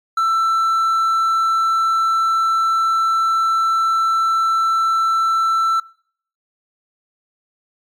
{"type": "tone", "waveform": "triangle", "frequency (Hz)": 1333, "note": "E6", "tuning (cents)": 19, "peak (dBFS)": -12, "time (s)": [0.17, 5.8], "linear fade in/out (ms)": 5, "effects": ["noise-tail reverb RT60 0.6 s tail -24 dB re dry", "MP3 96 kbps"]}